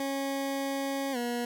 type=tone with pitch glide; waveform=20% pulse; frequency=274.3 to 240.2 Hz; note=C#4 to B3; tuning=-18 to -48 cents; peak=-25 dBFS; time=0-1.45 s; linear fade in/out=2 ms; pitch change=-230 cents; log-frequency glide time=1.12-1.17 s; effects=none